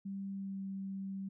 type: tone with pitch glide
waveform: sine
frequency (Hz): 196 to 193.97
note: G3 to G3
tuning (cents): 0 to -18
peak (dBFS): -38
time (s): 0.05-1.29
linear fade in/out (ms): 10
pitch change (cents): -18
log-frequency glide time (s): 0.32-0.61
effects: none